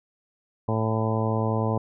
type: harmonic tone with a mistuned harmonic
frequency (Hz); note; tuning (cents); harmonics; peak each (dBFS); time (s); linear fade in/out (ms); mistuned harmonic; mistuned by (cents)
110.6; A2; +9; 1 / 2 / 3 / 4 / 5 / 6 / 7 / 8 / 9; -25 / -29 / -34 / -31 / -32 / -35 / -35 / -35 / -34; 0.68-1.78; 5; 9; +18
effects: none

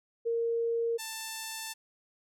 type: tone pair in turn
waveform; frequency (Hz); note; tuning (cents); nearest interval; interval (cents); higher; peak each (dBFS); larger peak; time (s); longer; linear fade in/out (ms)
sine / 5% pulse; 463.4 / 887; A#4 / A5; -10 / +14; major seventh; 1124; second; -27 / -25; second; 0.25-0.98 / 0.98-1.74; second; 20
effects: none

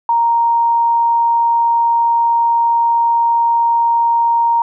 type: tone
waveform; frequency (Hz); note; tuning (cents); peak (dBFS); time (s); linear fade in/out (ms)
sine; 932.3; A#5; 0; -10; 0.09-4.62; 2
effects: none

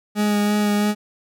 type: tone with vibrato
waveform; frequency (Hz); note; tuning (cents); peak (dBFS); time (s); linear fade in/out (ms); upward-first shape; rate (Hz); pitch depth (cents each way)
40% pulse; 207.7; G#3; 0; -16; 0.15-0.95; 50; sine; 3; 13
effects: none

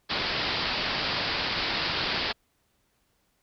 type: low-pass noise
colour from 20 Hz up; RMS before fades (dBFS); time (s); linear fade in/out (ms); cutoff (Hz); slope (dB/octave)
white; -29; 0.09-2.33; 20; 5000; 96
effects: pink hiss -71 dBFS RMS until 3.42 s

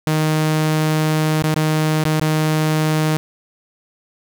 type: tone with dropouts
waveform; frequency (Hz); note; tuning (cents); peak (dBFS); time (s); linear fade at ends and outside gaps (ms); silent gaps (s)
sawtooth; 155.56; D#3; 0; -11; 0.07-3.17; 0; 1.423-1.439 / 1.543-1.561 / 2.039-2.053 / 2.198-2.214
effects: none

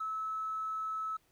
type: tone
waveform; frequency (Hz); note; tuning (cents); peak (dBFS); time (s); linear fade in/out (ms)
triangle; 1300; E6; -24; -30; 0-1.17; 10
effects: tanh soft clip ceiling -32 dBFS + pink hiss -71 dBFS RMS until 1.31 s

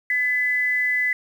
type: tone pair together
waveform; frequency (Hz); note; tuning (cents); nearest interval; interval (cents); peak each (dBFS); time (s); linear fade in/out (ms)
sine; 1730.3 / 2007; A6 / B6; -29 / +27; minor third; 256; -29 / -19; 0.1-1.13; 2
effects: 8-bit

